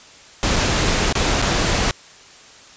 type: noise with dropouts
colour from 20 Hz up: pink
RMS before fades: -18 dBFS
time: 0.43-1.91 s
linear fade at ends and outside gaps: 0 ms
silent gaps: 0.559-0.563 / 1.125-1.153 / 1.417-1.424 s
effects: white hiss -44 dBFS RMS until 2.76 s + resampled to 16000 Hz